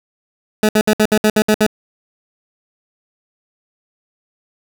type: tone bursts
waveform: 20% pulse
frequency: 213.9 Hz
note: A3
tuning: 49 cents flat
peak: -5 dBFS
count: 9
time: 0.63-1.665 s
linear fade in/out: 2 ms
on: 59 ms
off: 63 ms
effects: none